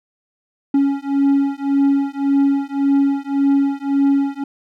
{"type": "beating tone pair", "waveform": "triangle", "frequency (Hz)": [277.2, 279], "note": ["C#4", "C#4"], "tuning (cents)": [0, 11], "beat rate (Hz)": 1.8, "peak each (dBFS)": -15, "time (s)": [0.74, 4.44], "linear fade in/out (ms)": 5, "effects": []}